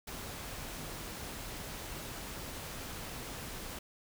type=noise; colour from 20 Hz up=pink; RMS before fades=-43 dBFS; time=0.07-3.79 s; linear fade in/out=5 ms; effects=none